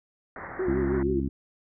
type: low-pass noise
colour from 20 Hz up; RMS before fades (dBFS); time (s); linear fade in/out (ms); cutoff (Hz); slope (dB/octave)
white; -39; 0.36-1.03; 2; 2000; 96
type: tone with vibrato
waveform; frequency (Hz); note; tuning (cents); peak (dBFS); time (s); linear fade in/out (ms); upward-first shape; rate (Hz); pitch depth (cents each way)
sine; 359.2; F4; +49; -25; 0.59-1.2; 5; triangle; 6.3; 110
type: harmonic tone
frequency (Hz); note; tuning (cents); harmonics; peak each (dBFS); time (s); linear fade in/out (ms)
67.7; C#2; -40; 1 / 2 / 3 / 4 / 5; -31 / -34 / -32 / -31 / -37; 0.67-1.29; 10
effects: none